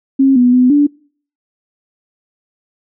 sine tone with pitch steps, 270 / 246.5 / 251.5 / 290 Hz, C#4 / B3 / B3 / D4, -45 / -3 / +32 / -22 cents, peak -6 dBFS, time 0.19-0.87 s, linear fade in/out 10 ms, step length 170 ms, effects noise-tail reverb RT60 0.5 s tail -26 dB re dry

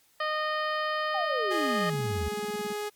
harmonic tone, 615 Hz, D#5, 20 cents flat, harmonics 1 / 2 / 3 / 4 / 5 / 6 / 7 / 8, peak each -32 / -30 / -33 / -45 / -39 / -49 / -45 / -46 dBFS, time 0.2-1.9 s, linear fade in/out 5 ms
sine exponential sweep, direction down, 816 to 71.7 Hz, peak -29 dBFS, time 1.14-2.29 s, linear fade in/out 10 ms
sawtooth tone with pitch glide, 414.7 to 417.3 Hz, G#4 to G#4, -3 to +8 cents, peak -27 dBFS, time 1.5-2.9 s, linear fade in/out 20 ms, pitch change +11 cents, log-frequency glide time 1.66-1.94 s
sine tone bursts, 207.8 Hz, G#3, 1 cent sharp, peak -34 dBFS, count 15, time 1.93-2.727 s, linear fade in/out 5 ms, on 27 ms, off 28 ms
effects white hiss -64 dBFS RMS until 2.95 s + MP3 96 kbps

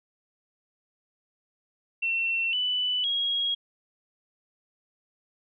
sine tone with pitch steps, 2706 / 2985 / 3293 Hz, E7 / F#7 / G#7, +45 / +15 / -15 cents, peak -24 dBFS, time 2.02-3.55 s, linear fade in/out 10 ms, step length 510 ms, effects none

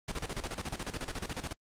pink noise with tremolo, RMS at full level -35 dBFS, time 0.08-1.53 s, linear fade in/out 5 ms, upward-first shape square, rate 14 Hz, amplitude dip 75%, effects low-pass 8000 Hz 12 dB/octave + Opus 32 kbps

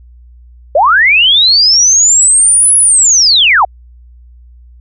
sine linear two-way sweep, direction up then down, 524 to 10470 to 659 Hz, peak -4 dBFS, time 0.75-3.65 s, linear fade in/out 5 ms, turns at 2.77 s, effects added 60 Hz sine -35 dBFS peak until 4.8 s

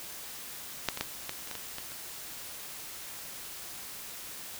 clicks, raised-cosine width 0.2 ms, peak -9 / -18 / -12 / -17 / -27 / -20 / -21 / -21 / -27 dBFS, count 9, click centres 0.887 / 0.974 / 1.01 / 1.294 / 1.474 / 1.513 / 1.553 / 1.784 / 1.919 s, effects white hiss -43 dBFS RMS until 4.59 s

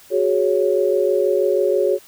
sine chord, F# suspended second, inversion none, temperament just, 370 / 416.2 / 555 Hz, F#4 / G#4 / C#5, 0 / +4 / +2 cents, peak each -19 dBFS, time 0.1-1.99 s, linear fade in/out 50 ms, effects white hiss -47 dBFS RMS until 2.07 s

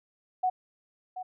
sine tone with echo, 740 Hz, F#5, in tune, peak -23 dBFS, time 0.43-0.5 s, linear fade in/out 10 ms, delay 730 ms, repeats 1, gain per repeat -11 dB, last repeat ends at 1.23 s, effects none

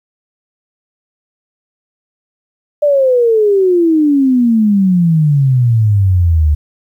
sine exponential sweep, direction down, 598 to 72.8 Hz, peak -7 dBFS, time 2.82-6.55 s, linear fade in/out 10 ms, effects 8-bit

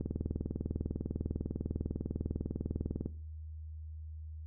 click train, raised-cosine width 3 ms, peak -22 dBFS, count 62, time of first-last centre 0.01-3.06 s, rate 20 Hz, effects noise-tail reverb RT60 0.4 s tail -17 dB re dry + added 78 Hz sine -42 dBFS peak until 4.46 s

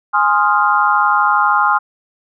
sine chord, F minor seventh, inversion first, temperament equal, 830.6 / 1046.5 / 1244.5 / 1396.9 Hz, Ab5 / C6 / Eb6 / F6, 0 / 0 / 0 / 0 cents, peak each -16 dBFS, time 0.13-1.79 s, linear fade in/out 20 ms, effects none

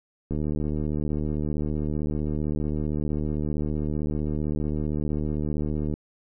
click train, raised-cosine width 3 ms, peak -16 dBFS, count 426, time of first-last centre 0.31-5.939 s, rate 75.5 Hz, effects none

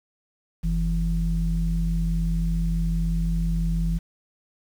sine tone pair together, 47.05 / 165.9 Hz, F#1 / E3, +30 / +11 cents, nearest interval octave + minor seventh, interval 2181 cents, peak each -22 / -24 dBFS, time 0.63-3.99 s, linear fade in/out 20 ms, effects tanh soft clip ceiling -13 dBFS + 8-bit

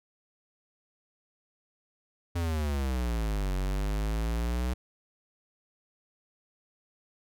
square exponential two-way sweep, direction down then up, 87.31 to 46.25 to 63 Hz, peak -28 dBFS, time 2.35-4.74 s, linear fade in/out 10 ms, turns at 3.54 s, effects none

